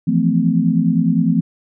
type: chord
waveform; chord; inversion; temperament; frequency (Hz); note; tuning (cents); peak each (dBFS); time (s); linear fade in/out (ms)
sine; F major seventh; third; equal with one note detuned; 164.81 / 174.61 / 220 / 255.7; E3 / F3 / A3 / C4; 0 / 0 / 0 / -40; -18; 0.07-1.41; 10
effects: none